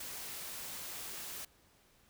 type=noise; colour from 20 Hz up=white; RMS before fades=-44 dBFS; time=0-1.45 s; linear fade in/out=5 ms; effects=pink hiss -67 dBFS RMS until 2.09 s